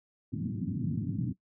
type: band-pass noise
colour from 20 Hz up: pink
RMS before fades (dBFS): -33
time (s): 0.32-1.33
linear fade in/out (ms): 10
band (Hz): 100 to 280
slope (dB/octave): 48
effects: noise-tail reverb RT60 0.1 s tail -18 dB re dry